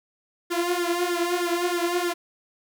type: tone with flanger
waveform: sawtooth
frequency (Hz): 349.2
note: F4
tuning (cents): 0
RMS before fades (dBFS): -25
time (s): 0.5-2.14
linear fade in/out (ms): 20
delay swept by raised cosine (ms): 0.56 to 3.96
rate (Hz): 3.2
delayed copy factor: +0.9
effects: none